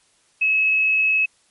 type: tone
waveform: sine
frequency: 2578 Hz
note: E7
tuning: 39 cents flat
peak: -15 dBFS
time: 0.41-1.26 s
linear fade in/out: 10 ms
effects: white hiss -60 dBFS RMS until 1.5 s + MP3 48 kbps